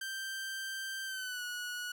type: tone with pitch glide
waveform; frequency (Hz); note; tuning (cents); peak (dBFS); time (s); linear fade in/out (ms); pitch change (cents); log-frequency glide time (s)
sawtooth; 1568 to 1463; G6 to F#6; 0 to -20; -34; 0.01-1.92; 5; -120; 1.05-1.43
effects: none